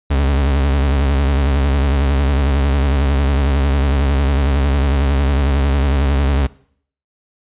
40% pulse tone with vibrato, 69.3 Hz, C#2, in tune, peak -12 dBFS, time 0.1-6.47 s, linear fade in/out 10 ms, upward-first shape sine, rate 11 Hz, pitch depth 82 cents each way, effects noise-tail reverb RT60 0.6 s tail -21 dB re dry + resampled to 8000 Hz

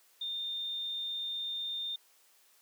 sine tone, 3624 Hz, A#7, 50 cents flat, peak -34 dBFS, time 0.21-1.96 s, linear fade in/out 5 ms, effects white hiss -65 dBFS RMS until 2.61 s + high-pass 400 Hz 12 dB/octave

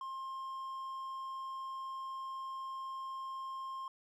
triangle tone, 1062 Hz, C6, 25 cents sharp, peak -38 dBFS, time 0.01-3.88 s, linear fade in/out 2 ms, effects none

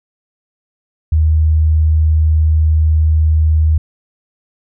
sine tone, 78.3 Hz, D#2, 11 cents sharp, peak -8 dBFS, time 1.12-3.78 s, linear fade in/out 5 ms, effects none

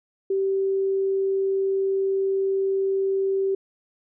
sine tone, 387.8 Hz, G4, 19 cents flat, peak -20 dBFS, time 0.3-3.55 s, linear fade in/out 5 ms, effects none

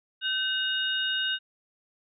sine tone cluster, 1531 / 2870 / 3702 Hz, G6 / F7 / A#7, -41 / +47 / -13 cents, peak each -30 / -29 / -31 dBFS, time 0.21-1.39 s, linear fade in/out 50 ms, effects none

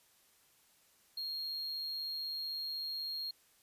triangle tone, 4251 Hz, C8, 27 cents sharp, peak -36 dBFS, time 1.17-3.31 s, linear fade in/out 5 ms, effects white hiss -68 dBFS RMS until 3.62 s + resampled to 32000 Hz

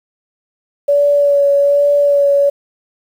sine tone with vibrato, 570 Hz, C#5, 48 cents sharp, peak -8 dBFS, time 0.88-2.5 s, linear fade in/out 10 ms, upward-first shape sine, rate 1.2 Hz, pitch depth 18 cents each way, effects 7-bit

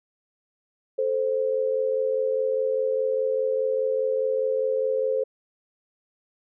sine tone pair together, 438.4 / 523.3 Hz, A4 / C5, -6 / 0 cents, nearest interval minor third, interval 306 cents, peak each -26 / -23 dBFS, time 0.98-5.24 s, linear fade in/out 10 ms, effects none

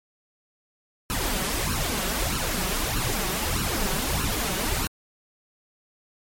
pink noise with flanger, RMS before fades -26 dBFS, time 1.1-4.87 s, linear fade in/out 0 ms, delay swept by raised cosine 0.71 to 5.41 ms, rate 1.6 Hz, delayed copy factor +0.75, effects MP3 64 kbps

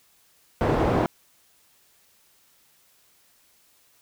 white low-pass noise, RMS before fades -22 dBFS, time 0.61-1.06 s, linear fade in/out 0 ms, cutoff 610 Hz, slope 12 dB/octave, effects white hiss -61 dBFS RMS until 4.01 s

